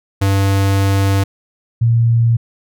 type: tone pair in turn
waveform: square / sine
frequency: 98 / 116.25 Hz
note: G2 / A#2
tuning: 0 / -4 cents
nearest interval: minor third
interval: 296 cents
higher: second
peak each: -12 / -9 dBFS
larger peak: second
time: 0.21-1.24 / 1.81-2.37 s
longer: first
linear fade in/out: 10 ms
effects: none